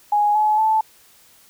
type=tone with pitch steps; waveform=sine; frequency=830.6 / 852.5 / 874.9 Hz; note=G#5 / G#5 / A5; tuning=0 / +45 / -10 cents; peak=-14 dBFS; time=0.12-0.81 s; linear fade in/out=5 ms; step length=230 ms; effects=white hiss -52 dBFS RMS until 1.49 s